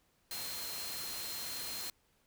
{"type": "tone in noise", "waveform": "sine", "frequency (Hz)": 4179, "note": "C8", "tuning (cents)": -3, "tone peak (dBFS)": -44, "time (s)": [0.31, 1.9], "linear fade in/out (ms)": 2, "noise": "white", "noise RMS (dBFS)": -42, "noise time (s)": [0.31, 1.9], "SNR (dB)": -5, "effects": ["pink hiss -73 dBFS RMS until 2.26 s"]}